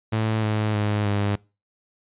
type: tone with pitch steps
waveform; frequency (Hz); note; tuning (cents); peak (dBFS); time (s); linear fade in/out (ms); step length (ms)
sawtooth; 110 / 107.24 / 104.55 / 101.92; A2 / A2 / G#2 / G#2; 0 / -44 / +12 / -32; -17; 0.12-1.36; 10; 310
effects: noise-tail reverb RT60 0.3 s tail -24 dB re dry + resampled to 8000 Hz